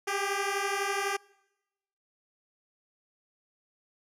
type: beating tone pair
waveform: 10% pulse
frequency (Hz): 392 / 404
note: G4 / G#4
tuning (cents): 0 / -48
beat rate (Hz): 12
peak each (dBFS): -23 / -23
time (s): 0.07-1.17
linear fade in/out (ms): 10
effects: noise-tail reverb RT60 1.0 s tail -26 dB re dry + low-pass 12000 Hz 12 dB/octave